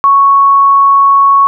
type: tone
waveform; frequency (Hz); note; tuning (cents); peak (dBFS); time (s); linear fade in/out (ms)
sine; 1108.7; C#6; 0; -3; 0.04-1.47; 0
effects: none